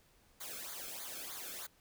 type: noise with flanger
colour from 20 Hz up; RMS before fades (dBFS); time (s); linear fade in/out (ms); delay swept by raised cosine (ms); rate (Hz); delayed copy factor
white; -45; 0.4-1.67; 10; 0.36 to 1.07; 3.2; -0.85
effects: pink hiss -68 dBFS RMS until 1.8 s